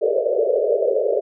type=band-pass noise; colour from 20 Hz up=pink; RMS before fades=-19 dBFS; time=0.01-1.21 s; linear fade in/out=20 ms; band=400 to 620 Hz; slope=96 dB/octave; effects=none